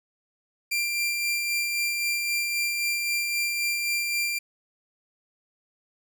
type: tone with tremolo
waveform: sawtooth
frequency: 2374 Hz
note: D7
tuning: 18 cents sharp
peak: -20 dBFS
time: 0.71-4.39 s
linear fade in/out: 10 ms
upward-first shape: sine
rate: 3.8 Hz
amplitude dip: 30%
effects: 10-bit